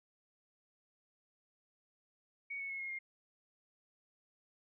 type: tone with pitch steps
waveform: sine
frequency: 2236 / 2208 / 2180 / 2152 / 2125 Hz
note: C#7 / C#7 / C#7 / C7 / C7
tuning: +14 / -7 / -29 / +48 / +26 cents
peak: -39 dBFS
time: 2.5-2.99 s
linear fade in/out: 10 ms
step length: 98 ms
effects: none